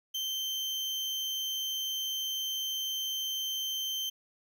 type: tone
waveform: 35% pulse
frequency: 3114 Hz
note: G7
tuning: 12 cents flat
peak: -30 dBFS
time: 0.14-4.1 s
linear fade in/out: 10 ms
effects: none